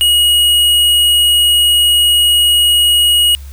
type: tone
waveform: square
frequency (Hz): 2895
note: F#7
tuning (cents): -38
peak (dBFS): -8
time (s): 0.01-3.35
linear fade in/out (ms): 0
effects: added 69 Hz sine -27 dBFS peak until 3.52 s + white hiss -43 dBFS RMS until 3.52 s